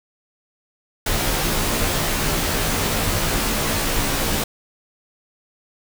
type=noise with comb filter; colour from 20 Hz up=pink; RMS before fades=-21 dBFS; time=1.06-4.44 s; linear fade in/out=5 ms; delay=16 ms; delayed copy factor=-0.95; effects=none